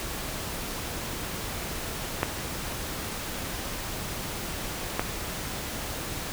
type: clicks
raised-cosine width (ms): 0.5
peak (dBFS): -8 / -9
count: 2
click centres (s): 2.231 / 4.995
effects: pink hiss -34 dBFS RMS until 6.32 s